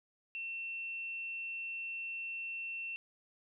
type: tone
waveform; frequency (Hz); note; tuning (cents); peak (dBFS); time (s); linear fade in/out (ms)
sine; 2700; E7; +41; -38; 0.35-2.96; 0
effects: none